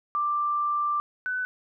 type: tone pair in turn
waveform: sine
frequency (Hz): 1180 / 1501.3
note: D6 / F#6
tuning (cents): +8 / +25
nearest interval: major third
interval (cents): 417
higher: second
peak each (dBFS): -23 / -26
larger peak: first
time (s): 0.15-1 / 1.26-1.45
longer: first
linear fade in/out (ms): 0
effects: none